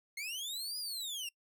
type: linear two-way sweep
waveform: sawtooth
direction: up then down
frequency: 2100 to 4983 to 2699 Hz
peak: -35 dBFS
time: 0.17-1.29 s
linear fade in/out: 5 ms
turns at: 0.78 s
effects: noise-tail reverb RT60 0.1 s tail -24 dB re dry